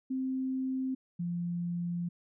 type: tone pair in turn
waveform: sine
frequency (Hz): 261.6 / 173.39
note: C4 / F3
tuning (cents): 0 / -12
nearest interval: perfect fifth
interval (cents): 712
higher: first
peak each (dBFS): -30 / -31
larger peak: first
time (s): 0.1-0.95 / 1.19-2.09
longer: second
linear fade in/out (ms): 10
effects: none